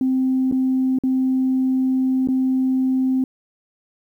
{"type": "tone with dropouts", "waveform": "sine", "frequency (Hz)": 260.5, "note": "C4", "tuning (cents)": -7, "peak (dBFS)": -15, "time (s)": [0.01, 3.24], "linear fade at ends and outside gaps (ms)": 2, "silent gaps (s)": [[0.514, 0.523], [0.987, 1.036], [2.274, 2.286]], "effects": ["tanh soft clip ceiling -11 dBFS", "9-bit"]}